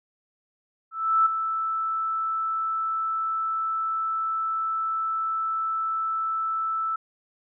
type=tone with ADSR envelope; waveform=sine; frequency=1318.5 Hz; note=E6; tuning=in tune; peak=-15 dBFS; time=0.91-6.96 s; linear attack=350 ms; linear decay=8 ms; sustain=-9 dB; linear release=5 ms; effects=none